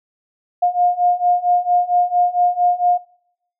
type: beating tone pair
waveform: sine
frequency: 709 / 713.4 Hz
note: F5 / F5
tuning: +26 / +37 cents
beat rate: 4.4 Hz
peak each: -17 / -16 dBFS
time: 0.62-2.98 s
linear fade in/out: 10 ms
effects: noise-tail reverb RT60 0.7 s tail -21 dB re dry